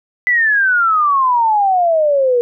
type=exponential sweep; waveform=sine; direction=down; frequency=2011 to 473.1 Hz; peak=-10 dBFS; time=0.27-2.41 s; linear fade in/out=0 ms; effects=none